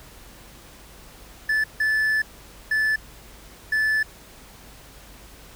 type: tone bursts at uneven times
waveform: triangle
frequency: 1743 Hz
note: A6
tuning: 17 cents flat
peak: -17 dBFS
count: 4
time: 1.49-1.64 / 1.8-2.22 / 2.71-2.96 / 3.72-4.03 s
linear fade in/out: 5 ms
effects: added 50 Hz sine -50 dBFS peak until 5.55 s + pink hiss -47 dBFS RMS until 5.55 s